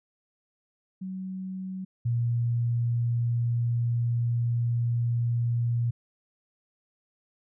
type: tone pair in turn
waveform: sine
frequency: 188.1 / 118.5 Hz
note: F#3 / A#2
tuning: +29 / +29 cents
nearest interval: minor sixth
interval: 800 cents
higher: first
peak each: -32 / -23 dBFS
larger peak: second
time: 1.01-1.85 / 2.05-5.91 s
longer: second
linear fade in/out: 10 ms
effects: none